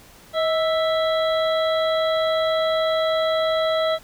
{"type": "harmonic tone with a mistuned harmonic", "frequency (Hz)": 659.3, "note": "E5", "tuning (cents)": 0, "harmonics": [1, 2, 3, 5, 6], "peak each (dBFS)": [-19, -27, -32, -31, -33], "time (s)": [0.33, 3.99], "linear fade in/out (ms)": 50, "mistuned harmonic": 1, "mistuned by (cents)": -58, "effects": ["pink hiss -48 dBFS RMS until 4.03 s"]}